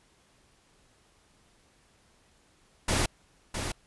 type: noise with echo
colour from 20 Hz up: pink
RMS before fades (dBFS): -26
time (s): 2.88-3.06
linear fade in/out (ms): 5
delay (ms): 660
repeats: 1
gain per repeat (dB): -7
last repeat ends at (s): 3.72
effects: pink hiss -64 dBFS RMS until 3.86 s + resampled to 24000 Hz

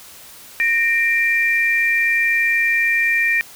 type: tone pair together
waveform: sine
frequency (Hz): 1844 / 2365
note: A#6 / D7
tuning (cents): -19 / +12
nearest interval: major third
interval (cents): 431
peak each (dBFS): -17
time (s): 0.6-3.41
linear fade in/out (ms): 0
effects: white hiss -41 dBFS RMS until 3.55 s

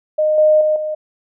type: tone with level steps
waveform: sine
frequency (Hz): 615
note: D#5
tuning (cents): -20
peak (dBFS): -12 / -8 / -12 / -19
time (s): 0.18-0.95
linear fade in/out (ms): 10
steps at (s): 0.38 / 0.61 / 0.76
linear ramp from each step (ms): 2
effects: none

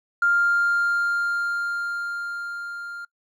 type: tone with level ramp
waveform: triangle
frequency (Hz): 1399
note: F6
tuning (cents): +3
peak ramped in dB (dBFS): -12 to -31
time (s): 0.22-3.05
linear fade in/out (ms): 5
effects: noise-tail reverb RT60 0.1 s tail -24 dB re dry + tanh soft clip ceiling -14 dBFS

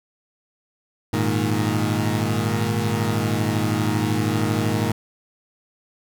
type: chord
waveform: 20% pulse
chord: Ab suspended second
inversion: none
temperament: equal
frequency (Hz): 103.83 / 116.54 / 155.56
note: Ab2 / Bb2 / Eb3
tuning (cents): 0 / 0 / 0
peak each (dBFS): -18 / -19 / -22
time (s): 1.13-4.92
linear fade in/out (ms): 5
effects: none

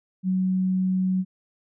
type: tone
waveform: sine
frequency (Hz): 186.4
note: F#3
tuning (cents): +13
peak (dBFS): -20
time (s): 0.23-1.25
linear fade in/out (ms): 50
effects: none

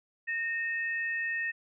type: tone pair together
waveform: sine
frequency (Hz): 1842.3 / 2600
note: A#6 / E7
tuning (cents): -21 / -24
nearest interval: tritone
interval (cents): 597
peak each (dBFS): -30 / -38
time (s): 0.27-1.52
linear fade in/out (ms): 20
effects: none

